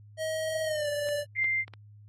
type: tone with pitch glide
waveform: square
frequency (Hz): 634 to 584.7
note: D#5 to D5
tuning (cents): +32 to -8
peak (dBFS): -30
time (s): 0.17-1.25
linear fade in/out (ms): 50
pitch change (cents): -140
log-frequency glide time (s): 0.64-0.88
type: clicks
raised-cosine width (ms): 0.3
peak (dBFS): -30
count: 4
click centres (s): 1.088 / 1.443 / 1.68 / 1.737
type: tone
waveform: sine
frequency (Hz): 2093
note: C7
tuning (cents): 0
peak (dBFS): -25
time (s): 1.35-1.65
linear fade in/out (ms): 50
effects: added 104 Hz sine -49 dBFS peak until 2.08 s + AAC 32 kbps